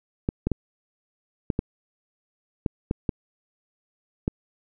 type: clicks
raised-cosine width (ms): 3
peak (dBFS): -10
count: 9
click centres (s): 0.289 / 0.47 / 0.517 / 1.502 / 1.591 / 2.662 / 2.911 / 3.092 / 4.279
effects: none